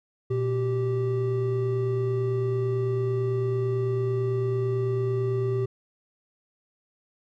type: tone pair together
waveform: triangle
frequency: 120 / 389 Hz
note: B2 / G4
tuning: -49 / -13 cents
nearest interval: octave + minor sixth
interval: 2036 cents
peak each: -24 dBFS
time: 0.3-5.66 s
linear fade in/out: 10 ms
effects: none